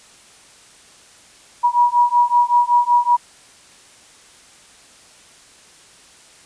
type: beating tone pair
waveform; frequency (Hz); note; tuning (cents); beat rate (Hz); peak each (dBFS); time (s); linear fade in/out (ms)
sine; 962 / 967.3; B5 / B5; -46 / -36; 5.3; -15; 1.63-3.17; 20
effects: white hiss -47 dBFS RMS until 6.45 s + resampled to 22050 Hz